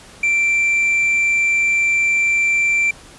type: tone with quantisation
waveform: triangle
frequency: 2349 Hz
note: D7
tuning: in tune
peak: -12 dBFS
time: 0.23-2.91 s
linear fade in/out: 5 ms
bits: 7
effects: pink hiss -42 dBFS RMS until 3.18 s + resampled to 24000 Hz